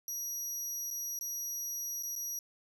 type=tone with dropouts; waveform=30% pulse; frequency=5780 Hz; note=F#8; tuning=41 cents flat; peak=-32 dBFS; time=0.08-2.39 s; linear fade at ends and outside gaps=1 ms; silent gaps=0.904-0.91 / 1.19-1.21 / 2.026-2.033 / 2.154-2.161 s; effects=none